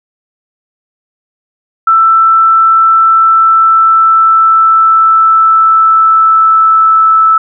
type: tone with pitch glide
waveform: sine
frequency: 1329 to 1313 Hz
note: E6 to E6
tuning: +14 to -7 cents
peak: -3 dBFS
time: 1.87-7.38 s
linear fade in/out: 5 ms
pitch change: -21 cents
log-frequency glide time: 3.05-7.14 s
effects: none